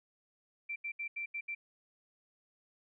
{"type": "tone bursts at uneven times", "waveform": "sine", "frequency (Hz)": 2349, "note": "D7", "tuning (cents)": 0, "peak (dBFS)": -36, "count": 6, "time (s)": [[0.69, 0.76], [0.84, 0.92], [0.99, 1.08], [1.16, 1.26], [1.34, 1.41], [1.48, 1.55]], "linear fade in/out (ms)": 10, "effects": []}